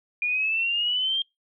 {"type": "exponential sweep", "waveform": "sine", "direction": "up", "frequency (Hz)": [2418, 3213], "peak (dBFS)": -22, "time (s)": [0.22, 1.22], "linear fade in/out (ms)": 2, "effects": ["noise-tail reverb RT60 0.2 s tail -25 dB re dry"]}